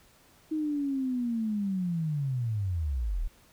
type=linear sweep; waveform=sine; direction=down; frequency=315.7 to 32.8 Hz; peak=-27 dBFS; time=0.51-3.28 s; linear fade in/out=10 ms; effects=pink hiss -60 dBFS RMS until 3.52 s